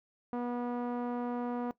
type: tone with low-pass filter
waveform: sawtooth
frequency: 242.9 Hz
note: B3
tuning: 29 cents flat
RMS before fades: -35 dBFS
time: 0.33-1.71 s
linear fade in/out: 0 ms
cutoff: 960 Hz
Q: 1.3
effects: noise-tail reverb RT60 0.1 s tail -18 dB re dry